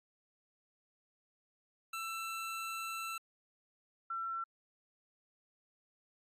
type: tone pair in turn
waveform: 25% pulse / sine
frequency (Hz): 1335 / 1348.2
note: E6 / E6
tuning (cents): +22 / +39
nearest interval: unison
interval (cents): 17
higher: second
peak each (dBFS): -35 / -36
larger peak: first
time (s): 1.93-3.18 / 4.1-4.44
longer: first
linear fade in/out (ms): 5
effects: AAC 64 kbps